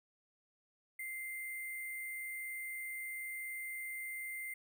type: tone with sample-and-hold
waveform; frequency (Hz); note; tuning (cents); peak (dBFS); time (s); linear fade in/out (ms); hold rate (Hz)
sine; 2087; C7; -5; -40; 0.99-4.54; 5; 11025
effects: none